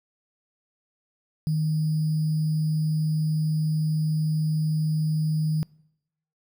sine tone with sample-and-hold, 155.56 Hz, D#3, in tune, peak -21 dBFS, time 1.47-5.63 s, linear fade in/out 0 ms, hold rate 4900 Hz, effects noise-tail reverb RT60 0.8 s tail -25 dB re dry

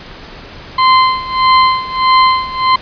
40% pulse tone with tremolo, 1037 Hz, C6, 16 cents flat, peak -4 dBFS, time 0.78-2.76 s, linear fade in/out 5 ms, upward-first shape sine, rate 1.6 Hz, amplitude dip 85%, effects pink hiss -32 dBFS RMS until 2.81 s + resampled to 11025 Hz

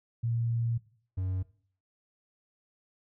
sine / triangle tone pair in turn, 116.54 / 93.28 Hz, A#2 / F#2, 0 / +15 cents, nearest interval major third, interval 385 cents, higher first, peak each -27 dBFS, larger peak neither, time 0.23-0.78 / 1.17-1.43 s, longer first, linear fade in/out 10 ms, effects noise-tail reverb RT60 0.5 s tail -18 dB re dry

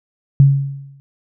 sine tone with exponential decay, 138.59 Hz, C#3, in tune, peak -3 dBFS, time 0.4-1 s, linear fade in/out 0 ms, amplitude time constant 130 ms, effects none

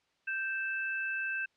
sine tone pair together, 1565.6 / 2633 Hz, G6 / E7, -3 / -3 cents, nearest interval major sixth, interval 900 cents, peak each -33 / -36 dBFS, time 0.27-1.46 s, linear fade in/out 10 ms, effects white hiss -73 dBFS RMS until 1.56 s + low-pass 4000 Hz 12 dB/octave

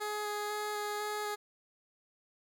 15% pulse tone with vibrato, 418.5 Hz, G#4, 13 cents sharp, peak -28 dBFS, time 0-1.36 s, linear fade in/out 20 ms, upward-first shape square, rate 2 Hz, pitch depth 8 cents each way, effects none

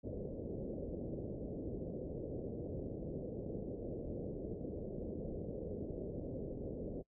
white low-pass noise, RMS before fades -43 dBFS, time 0.03-7.03 s, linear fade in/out 20 ms, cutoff 540 Hz, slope 48 dB/octave, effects noise-tail reverb RT60 0.1 s tail -24 dB re dry

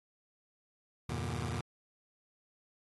sawtooth chord, E half-diminished seventh, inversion none, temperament just, 82.41 / 98.89 / 118.67 / 148.33 Hz, E2 / G2 / Bb2 / D3, 0 / +16 / +31 / +18 cents, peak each -36 / -38 / -34 / -38 dBFS, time 1.09-1.61 s, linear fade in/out 5 ms, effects AAC 32 kbps

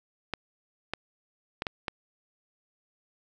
clicks, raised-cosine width 0.3 ms, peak -14 dBFS, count 5, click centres 0.337 / 0.936 / 1.621 / 1.668 / 1.882 s, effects none

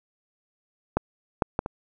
clicks, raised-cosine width 1 ms, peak -7 / -6 / -9 / -16 dBFS, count 4, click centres 0.97 / 1.422 / 1.591 / 1.661 s, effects none

